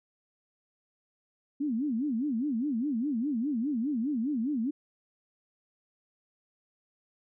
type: tone with vibrato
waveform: sine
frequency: 258.2 Hz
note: C4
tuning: 23 cents flat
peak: -27 dBFS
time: 1.6-4.71 s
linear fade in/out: 10 ms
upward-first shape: sine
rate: 4.9 Hz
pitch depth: 280 cents each way
effects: none